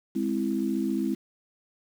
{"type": "chord", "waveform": "sine", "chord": "Ab augmented", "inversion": "none", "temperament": "equal with one note detuned", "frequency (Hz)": [206.8, 261.6, 329.6], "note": ["Ab3", "C4", "E4"], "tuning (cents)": [-7, 0, 0], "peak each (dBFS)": -29, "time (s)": [0.15, 1.15], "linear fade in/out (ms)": 10, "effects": ["8-bit"]}